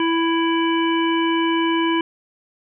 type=harmonic tone; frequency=330.8 Hz; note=E4; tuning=6 cents sharp; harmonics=1 / 3 / 5 / 7 / 9; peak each=-18 / -23 / -29 / -29 / -28 dBFS; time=0-2.01 s; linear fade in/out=2 ms; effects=none